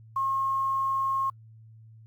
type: tone with quantisation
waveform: sine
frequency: 1078 Hz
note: C#6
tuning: 49 cents flat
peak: -24 dBFS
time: 0.16-1.3 s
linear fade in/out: 5 ms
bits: 9
effects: added 111 Hz sine -48 dBFS peak until 2.06 s + Opus 48 kbps